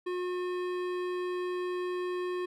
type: tone with hard clipping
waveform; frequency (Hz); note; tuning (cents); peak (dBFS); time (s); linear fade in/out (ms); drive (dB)
sine; 360.5; F#4; -45; -33; 0.06-2.46; 10; 15
effects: none